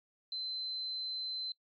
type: tone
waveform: sine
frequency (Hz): 4070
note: C8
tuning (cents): -49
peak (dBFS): -36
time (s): 0.32-1.52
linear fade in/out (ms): 2
effects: noise-tail reverb RT60 0.1 s tail -22 dB re dry + MP3 48 kbps